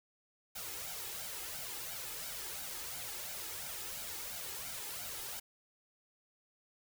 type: noise with flanger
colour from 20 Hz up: white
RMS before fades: -43 dBFS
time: 0.55-5.4 s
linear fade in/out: 10 ms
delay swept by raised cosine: 1.3 to 2.4 ms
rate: 2.9 Hz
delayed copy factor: +0.65
effects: none